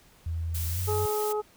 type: tone with pitch glide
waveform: sine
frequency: 82.5 to 93.14 Hz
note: E2 to F#2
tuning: +2 to +12 cents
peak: -28 dBFS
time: 0.26-1.06 s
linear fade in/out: 5 ms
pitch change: +210 cents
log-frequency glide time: 0.67-0.84 s
type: noise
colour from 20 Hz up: blue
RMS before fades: -36 dBFS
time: 0.54-1.33 s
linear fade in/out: 10 ms
type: harmonic tone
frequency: 422.9 Hz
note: G#4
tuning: 31 cents sharp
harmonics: 1 / 2 / 3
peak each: -27 / -33 / -37 dBFS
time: 0.87-1.42 s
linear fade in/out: 20 ms
effects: pink hiss -58 dBFS RMS until 1.56 s